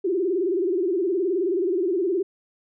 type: tone with vibrato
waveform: sine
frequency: 364.9 Hz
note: F#4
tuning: 24 cents flat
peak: -20 dBFS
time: 0.04-2.23 s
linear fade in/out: 10 ms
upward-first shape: sine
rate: 19 Hz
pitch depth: 160 cents each way
effects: none